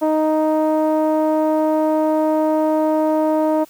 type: tone with low-pass filter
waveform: sawtooth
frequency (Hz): 311.1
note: D#4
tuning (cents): 0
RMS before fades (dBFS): -17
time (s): 0.01-3.65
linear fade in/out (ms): 20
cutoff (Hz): 780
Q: 3.7
effects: white hiss -49 dBFS RMS until 3.69 s